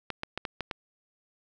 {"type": "clicks", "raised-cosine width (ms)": 0.3, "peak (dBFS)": -16, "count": 6, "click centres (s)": [0.103, 0.234, 0.376, 0.452, 0.607, 0.712], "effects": []}